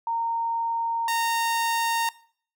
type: tone pair in turn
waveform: sine / sawtooth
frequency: 922 / 922 Hz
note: A#5 / A#5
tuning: -19 / -19 cents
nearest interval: unison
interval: 0 cents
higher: neither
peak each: -24 / -19 dBFS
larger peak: second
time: 0.07-1.08 / 1.08-2.09 s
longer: neither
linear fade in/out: 2 ms
effects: noise-tail reverb RT60 0.5 s tail -20 dB re dry